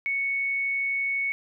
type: tone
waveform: sine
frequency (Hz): 2217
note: C#7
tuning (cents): 0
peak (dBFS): -24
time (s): 0.06-1.32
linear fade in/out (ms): 0
effects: none